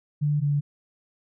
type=tone pair in turn; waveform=sine; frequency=147.5 / 144.55 Hz; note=D3 / D3; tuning=+8 / -27 cents; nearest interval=unison; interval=35 cents; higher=first; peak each=-20 dBFS; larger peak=neither; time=0.21-0.41 / 0.41-0.61 s; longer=neither; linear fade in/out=20 ms; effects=none